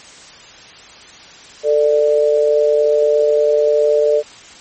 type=tone pair together; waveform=sine; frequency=444.2 / 593 Hz; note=A4 / D5; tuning=+16 / +17 cents; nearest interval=perfect fourth; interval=501 cents; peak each=-13 dBFS; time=1.63-4.23 s; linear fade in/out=50 ms; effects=white hiss -39 dBFS RMS until 4.6 s + MP3 32 kbps